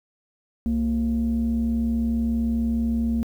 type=tone pair together; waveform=sine; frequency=65.52 / 230 Hz; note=C2 / A#3; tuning=+3 / -23 cents; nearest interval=octave + minor seventh; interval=2174 cents; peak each=-25 / -20 dBFS; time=0.66-3.23 s; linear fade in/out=0 ms; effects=tanh soft clip ceiling -16 dBFS + 9-bit